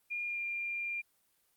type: tone with pitch glide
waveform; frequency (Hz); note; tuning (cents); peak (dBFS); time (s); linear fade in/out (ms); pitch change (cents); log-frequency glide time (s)
sine; 2417 to 2393; D7 to D7; +49 to +32; -34; 0.1-1.02; 20; -17; 0.25-0.44
effects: white hiss -73 dBFS RMS until 1.56 s + Opus 32 kbps